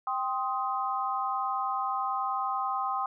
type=chord; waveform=sine; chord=C minor; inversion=second; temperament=just; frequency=784.9 / 1046.5 / 1255.8 Hz; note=G5 / C6 / Eb6; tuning=+2 / 0 / +16 cents; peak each=-32 dBFS; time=0.07-3.06 s; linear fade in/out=2 ms; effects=none